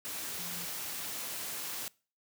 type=tone in noise; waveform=sine; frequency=174.61 Hz; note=F3; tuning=in tune; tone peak=-47 dBFS; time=0.39-0.65 s; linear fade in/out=0 ms; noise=white; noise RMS=-39 dBFS; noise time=0.05-1.88 s; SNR=-11 dB; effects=noise-tail reverb RT60 0.4 s tail -24 dB re dry + high-pass 100 Hz 12 dB/octave